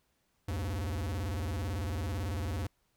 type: tone with vibrato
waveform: square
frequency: 87.31 Hz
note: F2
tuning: in tune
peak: -33 dBFS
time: 0.48-2.67 s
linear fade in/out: 5 ms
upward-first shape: square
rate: 18 Hz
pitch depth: 250 cents each way
effects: pink hiss -75 dBFS RMS until 2.96 s